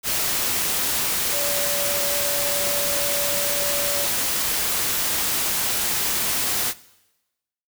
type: tone in noise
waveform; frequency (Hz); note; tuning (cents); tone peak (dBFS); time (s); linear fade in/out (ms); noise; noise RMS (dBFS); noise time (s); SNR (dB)
sine; 574; D5; -40; -28; 1.3-4.08; 50; white; -23; 0.03-6.74; -8
effects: noise-tail reverb RT60 1.0 s tail -20 dB re dry